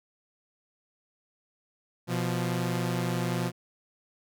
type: tone pair together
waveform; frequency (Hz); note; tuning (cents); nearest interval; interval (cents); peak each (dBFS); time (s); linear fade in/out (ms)
sawtooth; 123.47 / 174.61; B2 / F3; 0 / 0; tritone; 600; -26 / -26; 2.07-3.52; 50
effects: none